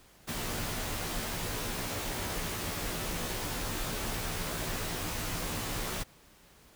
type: noise with comb filter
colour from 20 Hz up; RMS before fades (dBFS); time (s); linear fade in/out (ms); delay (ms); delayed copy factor
pink; -35; 0.27-6.04; 20; 15; -0.7
effects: pink hiss -59 dBFS RMS until 6.75 s